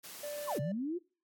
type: high-pass noise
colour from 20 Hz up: white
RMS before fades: -47 dBFS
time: 0.03-0.59 s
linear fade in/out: 20 ms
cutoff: 140 Hz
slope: 24 dB/octave
type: tone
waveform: triangle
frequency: 587.3 Hz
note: D5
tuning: in tune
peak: -36 dBFS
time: 0.23-0.72 s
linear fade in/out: 5 ms
type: linear two-way sweep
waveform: sine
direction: down then up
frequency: 1174.7 to 123.7 to 368.9 Hz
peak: -33 dBFS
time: 0.47-0.99 s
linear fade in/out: 20 ms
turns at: 0.6 s
effects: noise-tail reverb RT60 0.4 s tail -25 dB re dry + AAC 64 kbps